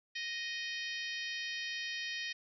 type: harmonic tone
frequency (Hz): 622.3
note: D#5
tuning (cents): 0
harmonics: 3 / 4 / 5 / 6 / 7 / 8 / 9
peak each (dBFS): -41 / -43 / -45 / -47 / -48 / -49 / -50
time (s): 0.15-2.33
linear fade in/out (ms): 10
effects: none